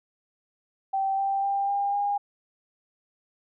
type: tone with pitch steps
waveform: sine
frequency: 777 / 785.6 / 794.2 / 803 / 811.9 Hz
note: G5 / G5 / G5 / G5 / G#5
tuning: -16 / +4 / +22 / +41 / -39 cents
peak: -23 dBFS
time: 0.93-2.18 s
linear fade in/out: 10 ms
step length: 250 ms
effects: none